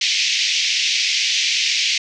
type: band-pass noise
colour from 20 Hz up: pink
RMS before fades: -19 dBFS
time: 0.01-1.98 s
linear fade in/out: 5 ms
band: 2200 to 6200 Hz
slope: 48 dB/octave
effects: none